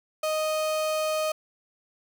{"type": "tone", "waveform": "35% pulse", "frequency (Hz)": 622.3, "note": "D#5", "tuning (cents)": 0, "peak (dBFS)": -23, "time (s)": [0.23, 1.32], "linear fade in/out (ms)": 5, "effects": []}